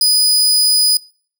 sawtooth tone, 4972 Hz, D#8, 2 cents flat, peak -7 dBFS, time 0.01-0.97 s, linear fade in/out 2 ms, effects noise-tail reverb RT60 0.5 s tail -25 dB re dry

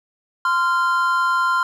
triangle tone pair together, 1037.2 / 1387 Hz, C6 / F6, -15 / -12 cents, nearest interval perfect fourth, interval 503 cents, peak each -17 dBFS, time 0.45-1.63 s, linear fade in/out 2 ms, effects none

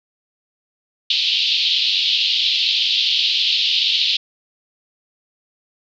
pink band-pass noise, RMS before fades -18 dBFS, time 1.1-4.17 s, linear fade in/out 5 ms, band 2900 to 4400 Hz, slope 48 dB/octave, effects none

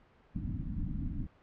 pink low-pass noise, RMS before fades -36 dBFS, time 0.34-1.27 s, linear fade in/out 20 ms, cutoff 300 Hz, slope 96 dB/octave, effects pink hiss -63 dBFS RMS until 1.42 s + low-pass 2000 Hz 12 dB/octave

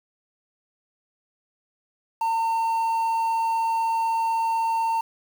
triangle tone with quantisation, 908 Hz, A#5, 46 cents flat, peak -19 dBFS, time 2.21-5.01 s, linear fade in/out 5 ms, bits 7, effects none

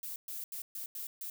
violet noise bursts at uneven times, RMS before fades -41 dBFS, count 6, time 0.03-0.16 / 0.28-0.44 / 0.52-0.62 / 0.75-0.86 / 0.95-1.07 / 1.21-1.3 s, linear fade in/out 2 ms, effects none

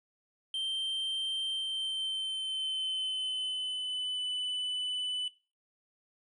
triangle tone with pitch glide, 3136 to 2994 Hz, G7 to F#7, 0 to +20 cents, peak -30 dBFS, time 0.54-5.28 s, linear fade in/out 2 ms, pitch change -80 cents, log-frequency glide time 1.48-4.24 s, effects noise-tail reverb RT60 0.3 s tail -17 dB re dry + resampled to 24000 Hz

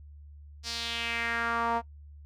sawtooth tone with band-pass filter sweep, 232.7 Hz, A#3, 3 cents flat, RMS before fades -31 dBFS, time 0.63-1.82 s, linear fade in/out 50 ms, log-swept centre 5200 to 830 Hz, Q 2.9, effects noise-tail reverb RT60 0.1 s tail -20 dB re dry + added 73 Hz sine -46 dBFS peak until 2.25 s

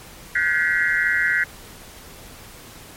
sine tone cluster, 1441 / 1544 / 1703 / 1928 / 2102 Hz, F#6 / G6 / G#6 / B6 / C7, -46 / -27 / +43 / -42 / +7 cents, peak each -27 / -23 / -23 / -21 / -27 dBFS, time 0.35-1.44 s, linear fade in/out 5 ms, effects pink hiss -42 dBFS RMS until 2.96 s + MP3 64 kbps

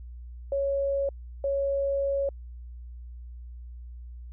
sine tone bursts at uneven times, 554.4 Hz, C#5, in tune, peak -24 dBFS, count 2, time 0.52-1.09 / 1.44-2.29 s, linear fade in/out 2 ms, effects added 60 Hz sine -39 dBFS peak until 4.32 s

